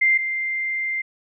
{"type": "tone pair in turn", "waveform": "sine", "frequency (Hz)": [2093, 2093], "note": ["C7", "C7"], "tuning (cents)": [0, 0], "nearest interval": "unison", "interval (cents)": 0, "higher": "neither", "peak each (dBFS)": [-14, -22], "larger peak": "first", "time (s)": [[0.01, 0.18], [0.18, 1.02]], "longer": "second", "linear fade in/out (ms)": 10, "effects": []}